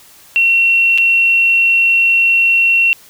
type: tone with dropouts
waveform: sine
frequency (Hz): 2725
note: F7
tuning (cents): -43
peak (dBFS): -8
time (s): 0.36-2.93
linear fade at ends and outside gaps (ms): 0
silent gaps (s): 0.977-0.983
effects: white hiss -43 dBFS RMS until 3.09 s